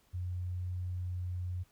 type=tone; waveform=sine; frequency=90.1 Hz; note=F#2; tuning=45 cents flat; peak=-34 dBFS; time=0.13-1.64 s; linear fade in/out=20 ms; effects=pink hiss -69 dBFS RMS until 1.71 s